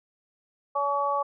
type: harmonic tone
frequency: 283.4 Hz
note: C#4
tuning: 38 cents sharp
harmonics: 2 / 3 / 4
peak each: -29 / -29 / -26 dBFS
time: 0.75-1.23 s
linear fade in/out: 10 ms
effects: none